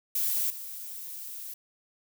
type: noise with level steps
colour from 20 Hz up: violet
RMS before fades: -28 / -40 dBFS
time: 0.15-1.54 s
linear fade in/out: 5 ms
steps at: 0.5 s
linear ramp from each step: 2 ms
effects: none